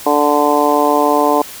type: harmonic tone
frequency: 146.83 Hz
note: D3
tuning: in tune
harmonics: 2 / 3 / 4 / 5 / 6 / 7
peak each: -17 / -17 / -17 / -17 / -17 / -17 dBFS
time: 0.06-1.42 s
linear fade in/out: 5 ms
effects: white hiss -32 dBFS RMS until 1.6 s